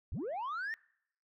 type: linear sweep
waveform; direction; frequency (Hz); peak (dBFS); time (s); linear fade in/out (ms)
sine; up; 43.87 to 1864.7; -33; 0.12-0.74; 0
effects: noise-tail reverb RT60 0.7 s tail -26 dB re dry + tanh soft clip ceiling -34 dBFS